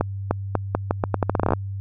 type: accelerating click train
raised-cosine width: 1 ms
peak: -5 dBFS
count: 17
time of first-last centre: 0.01-1.535 s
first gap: 300 ms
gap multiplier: 0.81
effects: added 98 Hz sine -27 dBFS peak until 1.8 s